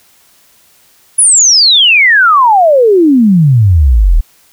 sine exponential sweep, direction down, 10548 to 36.17 Hz, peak -3 dBFS, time 1.18-4.21 s, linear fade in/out 10 ms, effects white hiss -47 dBFS RMS until 4.52 s

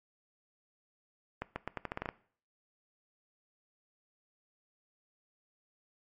accelerating click train, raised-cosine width 0.5 ms, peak -20 dBFS, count 10, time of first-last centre 1.42-2.09 s, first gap 140 ms, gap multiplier 0.83, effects noise-tail reverb RT60 0.5 s tail -19 dB re dry + MP3 48 kbps

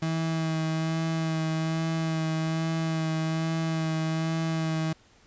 35% pulse tone with vibrato, 161 Hz, E3, 41 cents flat, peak -24 dBFS, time 0.02-4.93 s, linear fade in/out 5 ms, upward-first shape sine, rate 1.2 Hz, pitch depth 17 cents each way, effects pink hiss -59 dBFS RMS until 5.26 s + resampled to 16000 Hz

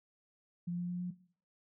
sine tone with pitch steps, 174.61 / 176.03 / 177.46 / 178.9 Hz, F3 / F3 / F3 / F3, 0 / +14 / +28 / +42 cents, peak -34 dBFS, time 0.67-1.11 s, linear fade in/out 10 ms, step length 110 ms, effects noise-tail reverb RT60 0.5 s tail -17 dB re dry

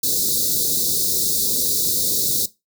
white band-stop noise, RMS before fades -20 dBFS, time 0.03-2.46 s, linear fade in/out 5 ms, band 530 to 3700 Hz, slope 96 dB/octave, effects noise-tail reverb RT60 0.2 s tail -17 dB re dry + high-pass 80 Hz 12 dB/octave

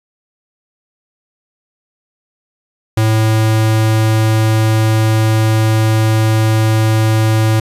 square tone, 110 Hz, A2, in tune, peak -10 dBFS, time 2.97-7.6 s, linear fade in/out 5 ms, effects resampled to 32000 Hz + 8-bit

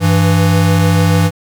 square tone pair together, 97.97 / 165.6 Hz, G2 / E3, -1 / +8 cents, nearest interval major sixth, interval 909 cents, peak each -12 dBFS, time 0-1.31 s, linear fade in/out 50 ms, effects none

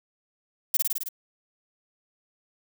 violet noise with echo, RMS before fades -21 dBFS, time 0.74-0.77 s, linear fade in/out 5 ms, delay 53 ms, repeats 6, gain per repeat -2 dB, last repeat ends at 1.088 s, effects none

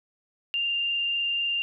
sine tone with frequency modulation, 2794 Hz, F7, in tune, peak -24 dBFS, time 0.54-1.62 s, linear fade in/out 0 ms, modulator 23.9 Hz, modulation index 0.93, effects none

